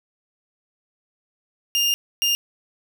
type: tone bursts at uneven times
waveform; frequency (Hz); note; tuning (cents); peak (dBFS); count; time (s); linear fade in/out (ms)
30% pulse; 2812; F7; +11; -15; 2; 1.75-1.94 / 2.22-2.35; 0
effects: none